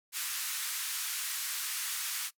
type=band-pass noise; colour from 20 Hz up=white; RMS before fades=-36 dBFS; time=0.12-2.31 s; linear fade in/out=50 ms; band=1200 to 14000 Hz; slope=24 dB/octave; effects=noise-tail reverb RT60 0.1 s tail -21 dB re dry